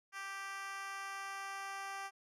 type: tone with high-pass filter sweep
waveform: 10% pulse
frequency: 392 Hz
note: G4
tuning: in tune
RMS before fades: -44 dBFS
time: 0.12-2.11 s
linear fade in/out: 50 ms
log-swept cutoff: 1300 to 800 Hz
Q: 1.6
effects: low-pass 11000 Hz 12 dB/octave